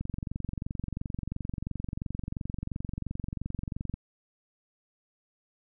click train, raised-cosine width 5 ms, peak -21 dBFS, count 91, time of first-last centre 0.01-3.94 s, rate 22.9 Hz, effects none

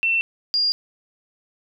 sine tone pair in turn, 2692 / 4819 Hz, E7 / D8, +36 / +44 cents, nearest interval minor seventh, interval 1008 cents, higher second, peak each -17 dBFS, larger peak neither, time 0.03-0.21 / 0.54-0.72 s, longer neither, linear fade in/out 0 ms, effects none

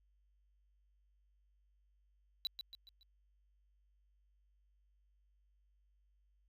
triangle tone with echo, 3951 Hz, B7, in tune, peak -33 dBFS, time 2.45-2.47 s, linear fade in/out 0 ms, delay 140 ms, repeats 4, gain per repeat -7 dB, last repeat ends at 3.03 s, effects added 50 Hz sine -70 dBFS peak until 6.48 s

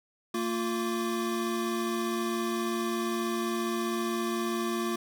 square tone cluster, 228.2 / 350.5 / 1156 Hz, A#3 / F4 / D6, -37 / +6 / -28 cents, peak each -33 / -32 / -38 dBFS, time 0.34-4.96 s, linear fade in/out 5 ms, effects none

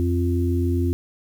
harmonic tone, 87 Hz, F2, 6 cents flat, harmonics 1 / 3 / 4, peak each -20 / -25 / -26 dBFS, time 0-0.93 s, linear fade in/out 0 ms, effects 8-bit

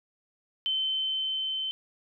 sine tone with level ramp, 3077 Hz, G7, 33 cents flat, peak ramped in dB -25 to -29 dBFS, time 0.66-1.71 s, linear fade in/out 0 ms, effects none

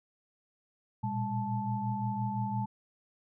sine tone cluster, 115.8 / 121.6 / 202.5 / 875 Hz, A#2 / B2 / G#3 / A5, -11 / -26 / -43 / -10 cents, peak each -37 / -36 / -35 / -35 dBFS, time 1.03-2.66 s, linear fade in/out 10 ms, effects none

